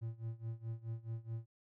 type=tone with tremolo; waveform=triangle; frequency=113.9 Hz; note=A#2; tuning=40 cents flat; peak=-35 dBFS; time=0.01-1.46 s; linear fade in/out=20 ms; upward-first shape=sine; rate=4.7 Hz; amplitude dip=90%; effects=none